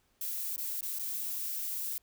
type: noise with dropouts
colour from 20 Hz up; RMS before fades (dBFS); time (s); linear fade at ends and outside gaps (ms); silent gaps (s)
violet; -36; 0.21-1.98; 2; 0.562-0.579 / 0.809-0.828 / 0.987-0.994
effects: pink hiss -72 dBFS RMS until 2.02 s